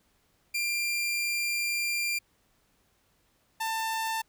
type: tone pair in turn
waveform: sawtooth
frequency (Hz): 2383 / 892.6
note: D7 / A5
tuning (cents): +25 / +25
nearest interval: octave + perfect fourth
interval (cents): 1700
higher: first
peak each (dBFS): -24 / -25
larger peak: first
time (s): 0.54-2.19 / 3.6-4.22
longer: first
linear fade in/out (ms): 10
effects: pink hiss -69 dBFS RMS until 4.28 s